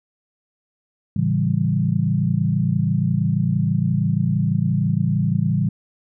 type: chord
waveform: sine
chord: A dominant seventh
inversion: none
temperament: equal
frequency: 110 / 138.59 / 164.81 / 196 Hz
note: A2 / C#3 / E3 / G3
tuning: 0 / 0 / 0 / 0 cents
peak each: -23 / -22 / -21 / -23 dBFS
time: 1.16-5.69 s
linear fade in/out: 5 ms
effects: none